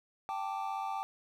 triangle chord, G suspended second, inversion none, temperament equal, 784 / 880 / 1174.7 Hz, G5 / A5 / D6, 0 / 0 / 0 cents, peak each -35 / -37 / -39 dBFS, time 0.29-1.03 s, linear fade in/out 0 ms, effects 11-bit

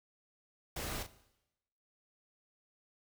pink noise with echo, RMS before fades -40 dBFS, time 0.76-1.03 s, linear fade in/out 5 ms, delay 37 ms, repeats 1, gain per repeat -8 dB, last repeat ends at 1.067 s, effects noise-tail reverb RT60 0.9 s tail -17 dB re dry

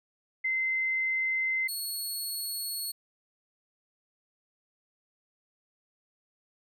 sine / 15% pulse tone pair in turn, 2068 / 4353 Hz, C7 / C#8, -21 / -32 cents, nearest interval octave + minor second, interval 1289 cents, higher second, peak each -26 dBFS, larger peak neither, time 0.44-1.68 / 1.68-2.92 s, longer neither, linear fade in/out 10 ms, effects none

